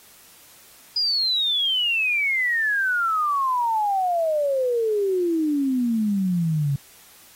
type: exponential sweep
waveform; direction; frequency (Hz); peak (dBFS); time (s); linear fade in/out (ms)
sine; down; 4982 to 136.7; -19; 0.96-6.76; 5
effects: white hiss -50 dBFS RMS until 7.35 s + AAC 48 kbps